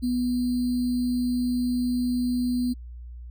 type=tone with sample-and-hold; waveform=sine; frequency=246.9 Hz; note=B3; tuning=in tune; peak=-22 dBFS; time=0.02-2.74 s; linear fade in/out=20 ms; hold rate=4410 Hz; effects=added 60 Hz sine -37 dBFS peak until 3.3 s